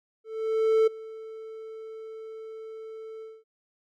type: tone with ADSR envelope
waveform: triangle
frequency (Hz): 442.2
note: A4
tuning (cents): +9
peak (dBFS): -15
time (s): 0.24-3.44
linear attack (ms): 630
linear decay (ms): 10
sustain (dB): -21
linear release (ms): 220
effects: none